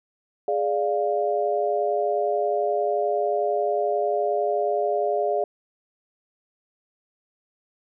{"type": "chord", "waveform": "sine", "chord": "D diminished", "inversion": "second", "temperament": "equal", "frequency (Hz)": [415.3, 587.3, 698.5], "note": ["Ab4", "D5", "F5"], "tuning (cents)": [0, 0, 0], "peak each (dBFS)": -25, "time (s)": [0.48, 5.44], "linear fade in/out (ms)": 2, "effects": []}